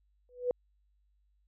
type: tone with exponential growth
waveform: sine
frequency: 493.9 Hz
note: B4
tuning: in tune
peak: -23 dBFS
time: 0.29-0.51 s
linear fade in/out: 1 ms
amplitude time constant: 47 ms
effects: added 50 Hz sine -68 dBFS peak until 1.47 s